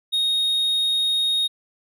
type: tone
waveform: triangle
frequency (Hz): 3729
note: A#7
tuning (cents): 0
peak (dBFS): -17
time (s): 0.12-1.48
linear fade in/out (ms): 20
effects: none